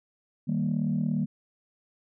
sine chord, Eb major, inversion none, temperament equal, 155.56 / 196 / 233.1 Hz, Eb3 / G3 / Bb3, 0 / 0 / 0 cents, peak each -28 dBFS, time 0.47-1.26 s, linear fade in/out 20 ms, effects tanh soft clip ceiling -18 dBFS

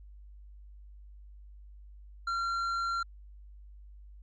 sine tone with tanh clipping, 1373 Hz, F6, 30 cents flat, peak -31 dBFS, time 2.27-3.03 s, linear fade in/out 5 ms, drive 9 dB, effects added 50 Hz sine -48 dBFS peak until 4.22 s + resampled to 16000 Hz

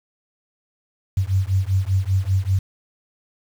sine beating tone pair, 93 / 98.1 Hz, F#2 / G2, +9 / +2 cents, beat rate 5.1 Hz, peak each -20 / -20 dBFS, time 1.17-2.59 s, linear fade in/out 5 ms, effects 7-bit

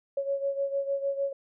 sine beating tone pair, 553 / 559.6 Hz, C#5 / C#5, -4 / +16 cents, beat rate 6.6 Hz, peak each -28 / -33 dBFS, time 0.17-1.33 s, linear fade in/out 5 ms, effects none

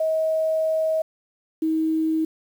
sine tone pair in turn, 636 / 318 Hz, D#5 / D#4, +38 / +38 cents, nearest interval octave, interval 1200 cents, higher first, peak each -19 dBFS, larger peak neither, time 0-1.02 / 1.62-2.25 s, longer first, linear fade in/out 5 ms, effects 8-bit

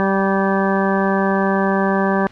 harmonic tone with a mistuned harmonic, 194.6 Hz, G3, 12 cents flat, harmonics 1 / 2 / 3 / 4 / 5 / 6 / 8 / 9, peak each -18 / -21 / -23 / -24 / -25 / -26 / -27 / -28 dBFS, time 0-2.27 s, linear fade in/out 0 ms, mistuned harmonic 9, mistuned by -25 cents, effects pink hiss -46 dBFS RMS until 2.31 s + low-pass 4000 Hz 12 dB/octave

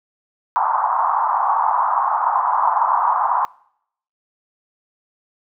white band-pass noise, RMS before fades -18 dBFS, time 0.56-3.45 s, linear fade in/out 0 ms, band 820 to 1100 Hz, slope 48 dB/octave, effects noise-tail reverb RT60 0.7 s tail -24 dB re dry

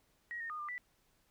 sine tone with pitch steps, 1897 / 1838 / 1227 / 1195 / 1972 Hz, A#6 / A#6 / D#6 / D6 / B6, +30 / -25 / -25 / +30 / -3 cents, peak -39 dBFS, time 0.31-0.78 s, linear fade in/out 0 ms, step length 94 ms, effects pink hiss -73 dBFS RMS until 1.3 s

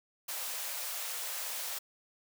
white high-pass noise, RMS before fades -38 dBFS, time 0.28-1.79 s, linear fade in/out 10 ms, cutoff 470 Hz, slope 96 dB/octave, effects none

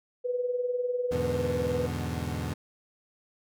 sine tone with tremolo, 493.9 Hz, B4, in tune, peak -24 dBFS, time 0.24-1.87 s, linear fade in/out 20 ms, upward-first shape sine, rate 20 Hz, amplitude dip 60%
25% pulse chord, E dominant seventh, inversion none, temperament equal, 82.41 / 103.83 / 123.47 / 146.83 Hz, E2 / G#2 / B2 / D3, 0 / 0 / 0 / 0 cents, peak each -30 / -34 / -33 / -34 dBFS, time 1.11-2.54 s, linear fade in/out 10 ms
effects none

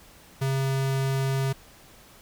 square tone, 134.8 Hz, C#3, 48 cents flat, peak -24 dBFS, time 0.41-1.53 s, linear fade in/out 10 ms, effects pink hiss -52 dBFS RMS until 2.21 s

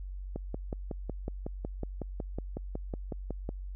click train, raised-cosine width 2 ms, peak -22 dBFS, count 18, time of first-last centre 0.36-3.491 s, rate 5.43 Hz, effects added 47 Hz sine -37 dBFS peak until 3.75 s

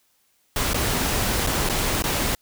pink noise with dropouts, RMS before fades -23 dBFS, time 0.56-2.35 s, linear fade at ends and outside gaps 2 ms, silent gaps 0.734-0.743 / 1.466-1.471 / 1.69-1.696 / 2.023-2.039 s, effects white hiss -65 dBFS RMS until 2.41 s

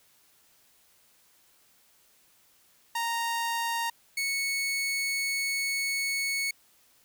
sawtooth tone pair in turn, 929 / 2210 Hz, A#5 / C#7, -6 / -6 cents, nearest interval octave + minor third, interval 1500 cents, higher second, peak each -24 dBFS, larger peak neither, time 2.95-3.9 / 4.17-6.51 s, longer second, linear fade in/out 5 ms, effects white hiss -63 dBFS RMS until 7.04 s

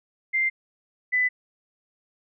sine tone pair in turn, 2093 / 1999.4 Hz, C7 / B6, 0 / +21 cents, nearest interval minor second, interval 79 cents, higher first, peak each -20 / -19 dBFS, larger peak second, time 0.33-0.5 / 1.12-1.29 s, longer neither, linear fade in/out 20 ms, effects none

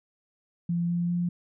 sine tone with pitch steps, 171.7 / 173.19 / 174.7 Hz, F3 / F3 / F3, -29 / -14 / +1 cents, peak -24 dBFS, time 0.69-1.29 s, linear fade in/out 5 ms, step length 200 ms, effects none

